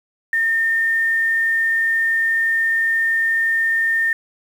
sine tone with quantisation, 1817 Hz, A#6, 45 cents flat, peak -15 dBFS, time 0.33-4.13 s, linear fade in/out 2 ms, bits 7, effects none

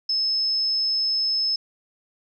sine tone, 5210 Hz, E8, 21 cents flat, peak -20 dBFS, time 0.09-1.56 s, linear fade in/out 5 ms, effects none

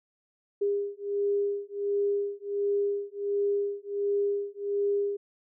sine beating tone pair, 403.8 / 405.2 Hz, G#4 / G#4, -49 / -43 cents, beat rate 1.4 Hz, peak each -29 dBFS, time 0.61-5.17 s, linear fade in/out 10 ms, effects none

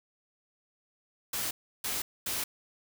white noise bursts at uneven times, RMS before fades -33 dBFS, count 3, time 1.33-1.51 / 1.84-2.02 / 2.26-2.44 s, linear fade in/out 5 ms, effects none

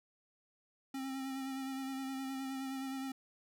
square tone with vibrato, 266.9 Hz, C4, 35 cents sharp, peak -39 dBFS, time 0.94-3.12 s, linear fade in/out 5 ms, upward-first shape sine, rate 9.6 Hz, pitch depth 24 cents each way, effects none

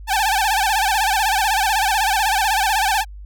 sawtooth tone with vibrato, 823 Hz, G#5, 16 cents flat, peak -12 dBFS, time 0.07-3.05 s, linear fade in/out 50 ms, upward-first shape sine, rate 16 Hz, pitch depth 150 cents each way, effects added 50 Hz sine -33 dBFS peak until 3.25 s

